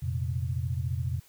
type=chord; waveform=sine; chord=F suspended fourth; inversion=none; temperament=equal; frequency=87.31 / 116.54 / 130.81 Hz; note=F2 / Bb2 / C3; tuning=0 / 0 / 0 cents; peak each=-31 / -33 / -32 dBFS; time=0.02-1.2 s; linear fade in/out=10 ms; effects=white hiss -59 dBFS RMS until 1.28 s